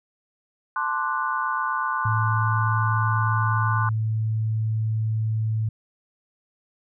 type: chord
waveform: sine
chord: D dominant seventh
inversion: second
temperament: equal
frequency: 880 / 1046.5 / 1174.7 / 1480 Hz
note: A5 / C6 / D6 / F#6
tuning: 0 / 0 / 0 / 0 cents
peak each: -31 / -26 / -29 / -28 dBFS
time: 0.76-3.89 s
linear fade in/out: 2 ms
type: tone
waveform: sine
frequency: 110 Hz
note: A2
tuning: in tune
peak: -21 dBFS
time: 2.05-5.69 s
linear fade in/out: 5 ms
effects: none